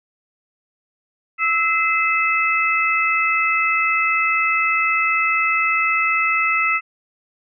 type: tone cluster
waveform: sine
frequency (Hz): 1310 / 2055 / 2611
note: E6 / C7 / E7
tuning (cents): -11 / -32 / -17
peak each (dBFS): -20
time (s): 1.38-6.81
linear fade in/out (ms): 50
effects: none